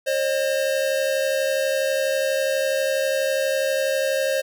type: tone pair together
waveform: square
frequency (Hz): 536 / 608.2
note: C5 / D#5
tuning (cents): +42 / -40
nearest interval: major second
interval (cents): 218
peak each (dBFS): -22 / -26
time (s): 0.06-4.42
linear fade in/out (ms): 20
effects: none